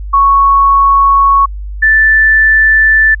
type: tone pair in turn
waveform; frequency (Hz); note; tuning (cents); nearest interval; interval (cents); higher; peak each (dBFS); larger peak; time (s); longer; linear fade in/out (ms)
sine; 1108.7 / 1760; C#6 / A6; 0 / 0; minor sixth; 800; second; -4; neither; 0.13-1.46 / 1.82-3.15; neither; 10
effects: added 50 Hz sine -19 dBFS peak until 3.2 s